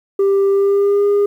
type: tone with pitch glide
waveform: sine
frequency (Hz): 394.2 to 406.9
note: G4 to G#4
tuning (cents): +10 to -35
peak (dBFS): -8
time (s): 0.19-1.26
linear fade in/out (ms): 5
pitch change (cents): +55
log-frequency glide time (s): 0.5-1.06
effects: tanh soft clip ceiling -10 dBFS + 8-bit